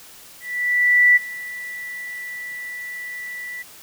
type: tone with ADSR envelope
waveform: sine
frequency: 1966 Hz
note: B6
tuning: 8 cents flat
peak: -9 dBFS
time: 0.4-3.63 s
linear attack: 760 ms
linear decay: 21 ms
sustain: -20 dB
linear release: 15 ms
effects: white hiss -44 dBFS RMS until 3.82 s